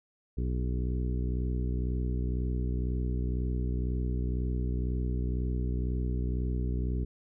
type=harmonic tone with a mistuned harmonic; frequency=62 Hz; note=B1; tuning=7 cents sharp; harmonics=1 / 2 / 3 / 4 / 5 / 6 / 7; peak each=-29 / -35 / -39 / -41 / -43 / -45 / -46 dBFS; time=0.37-7.05 s; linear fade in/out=10 ms; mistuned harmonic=7; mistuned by=-24 cents; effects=none